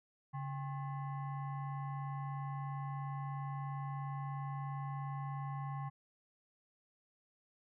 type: tone with frequency modulation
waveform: sine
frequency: 140 Hz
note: C#3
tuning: 18 cents sharp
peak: -38 dBFS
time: 0.33-5.9 s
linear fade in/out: 20 ms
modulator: 937 Hz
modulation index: 0.74
effects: none